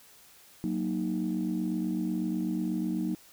sine chord, D# minor, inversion first, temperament equal, 185 / 233.1 / 311.1 Hz, F#3 / A#3 / D#4, 0 / 0 / 0 cents, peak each -31 / -32 / -31 dBFS, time 0.64-3.15 s, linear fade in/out 0 ms, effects tanh soft clip ceiling -21 dBFS + white hiss -56 dBFS RMS until 3.32 s

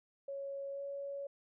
sine tone with pitch glide, 554 to 559.8 Hz, C#5 to C#5, -1 to +17 cents, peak -39 dBFS, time 0.28-1.27 s, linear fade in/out 5 ms, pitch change +18 cents, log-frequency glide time 0.71-0.82 s, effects none

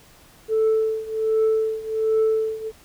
sine tone with tremolo, 440 Hz, A4, in tune, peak -13 dBFS, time 0.48-2.72 s, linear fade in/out 50 ms, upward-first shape triangle, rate 1.3 Hz, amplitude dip 90%, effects tanh soft clip ceiling -14 dBFS + pink hiss -51 dBFS RMS until 2.84 s

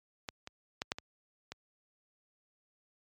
clicks, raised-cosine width 0.2 ms, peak -20 / -26 / -17 / -15 / -23 / -24 dBFS, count 6, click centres 0.288 / 0.474 / 0.819 / 0.919 / 0.985 / 1.52 s, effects high-pass 60 Hz 12 dB/octave + MP3 96 kbps

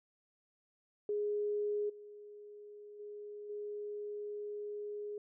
sine tone with level steps, 415.3 Hz, G#4, in tune, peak -32 / -49 / -44 / -39 dBFS, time 1.09-5.18 s, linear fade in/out 2 ms, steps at 1.89 / 2.99 / 3.49 s, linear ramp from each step 10 ms, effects none

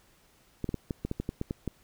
clicks, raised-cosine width 3 ms, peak -18 dBFS, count 11, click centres 0.643 / 0.691 / 0.743 / 0.908 / 1.05 / 1.114 / 1.2 / 1.291 / 1.414 / 1.509 / 1.677 s, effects pink hiss -63 dBFS RMS until 1.83 s

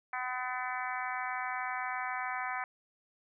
harmonic tone, 252.4 Hz, B3, 38 cents sharp, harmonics 3 / 4 / 5 / 6 / 7 / 8 / 9, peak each -39 / -40 / -41 / -42 / -42 / -43 / -44 dBFS, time 0.13-2.64 s, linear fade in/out 2 ms, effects none

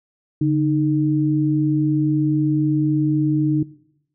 sine tone pair together, 144.06 / 307.9 Hz, D3 / D#4, -33 / -18 cents, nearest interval octave + minor second, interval 1315 cents, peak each -18 dBFS, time 0.41-3.63 s, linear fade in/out 5 ms, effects noise-tail reverb RT60 0.8 s tail -20 dB re dry

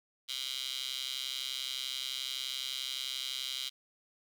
15% pulse tone with high-pass filter, 131.6 Hz, C3, 10 cents sharp, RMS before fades -38 dBFS, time 0.28-3.7 s, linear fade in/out 20 ms, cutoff 3500 Hz, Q 4.6, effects none

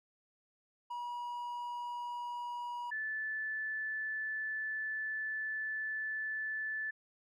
triangle / sine tone pair in turn, 964 / 1745.7 Hz, B5 / A6, -42 / -14 cents, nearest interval minor seventh, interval 1028 cents, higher second, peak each -36 / -35 dBFS, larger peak second, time 0.9-2.91 / 2.91-6.91 s, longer second, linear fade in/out 10 ms, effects none

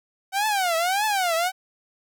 sawtooth tone with vibrato, 752 Hz, F#5, 28 cents sharp, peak -17 dBFS, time 0.32-1.52 s, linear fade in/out 50 ms, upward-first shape triangle, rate 1.7 Hz, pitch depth 270 cents each way, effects none

